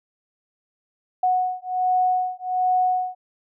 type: beating tone pair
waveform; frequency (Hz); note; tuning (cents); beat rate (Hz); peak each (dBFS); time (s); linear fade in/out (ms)
sine; 735 / 736.3; F#5 / F#5; -12 / -9; 1.3; -22; 1.23-3.15; 5
effects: none